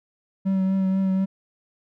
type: tone with vibrato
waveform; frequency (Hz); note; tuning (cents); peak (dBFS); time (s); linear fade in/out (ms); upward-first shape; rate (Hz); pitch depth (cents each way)
triangle; 190.8; G3; -47; -17; 0.45-1.26; 20; triangle; 4.1; 22
effects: none